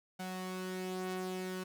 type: tone pair together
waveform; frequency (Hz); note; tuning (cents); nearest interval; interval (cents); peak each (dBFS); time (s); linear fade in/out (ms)
sawtooth; 185.27 / 370; F#3 / F#4; +3 / 0; octave; 1197; -36 / -38; 0.19-1.64; 10
effects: none